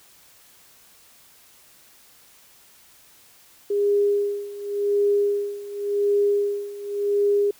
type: tone with tremolo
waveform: sine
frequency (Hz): 407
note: G#4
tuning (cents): -35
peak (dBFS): -16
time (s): 3.7-7.51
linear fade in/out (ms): 5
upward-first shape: sine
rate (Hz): 0.9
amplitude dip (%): 85
effects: white hiss -53 dBFS RMS until 7.59 s